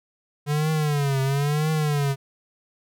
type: tone with vibrato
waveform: square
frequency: 145.1 Hz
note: D3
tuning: 21 cents flat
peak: -21 dBFS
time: 0.46-2.16 s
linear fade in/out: 50 ms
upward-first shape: triangle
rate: 1 Hz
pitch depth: 150 cents each way
effects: none